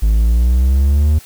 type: exponential sweep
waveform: triangle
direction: up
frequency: 51.91 to 77.78 Hz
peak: -7 dBFS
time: 0.02-1.19 s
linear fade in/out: 10 ms
effects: white hiss -41 dBFS RMS until 1.25 s